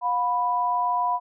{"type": "tone pair together", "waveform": "sine", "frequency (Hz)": [715.1, 987.8], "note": ["F5", "B5"], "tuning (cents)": [41, 0], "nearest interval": "tritone", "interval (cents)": 559, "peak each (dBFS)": [-26, -22], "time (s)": [0.01, 1.2], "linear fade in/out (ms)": 50, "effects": []}